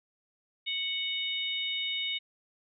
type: harmonic tone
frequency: 740 Hz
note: F#5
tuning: in tune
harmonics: 3 / 4 / 5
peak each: -36 / -35 / -33 dBFS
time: 0.66-2.19 s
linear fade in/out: 20 ms
effects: none